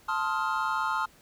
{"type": "chord", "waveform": "triangle", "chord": "F dominant seventh", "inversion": "first", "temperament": "equal with one note detuned", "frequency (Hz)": [880, 1046.5, 1261.9, 1396.9], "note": ["A5", "C6", "Eb6", "F6"], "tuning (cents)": [0, 0, 24, 0], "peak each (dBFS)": -30, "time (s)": [0.08, 1.06], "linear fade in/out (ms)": 10, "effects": ["pink hiss -58 dBFS RMS until 1.21 s"]}